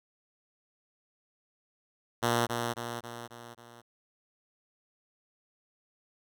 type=tone with echo; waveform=5% pulse; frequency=118.5 Hz; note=A#2; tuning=29 cents sharp; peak=-14 dBFS; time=2.22-2.47 s; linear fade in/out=20 ms; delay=270 ms; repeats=5; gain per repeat=-5 dB; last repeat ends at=3.82 s; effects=none